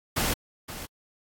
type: noise with echo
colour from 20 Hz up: pink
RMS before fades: -26 dBFS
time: 0.16-0.34 s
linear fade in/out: 10 ms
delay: 520 ms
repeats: 1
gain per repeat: -12 dB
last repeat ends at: 0.86 s
effects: AAC 64 kbps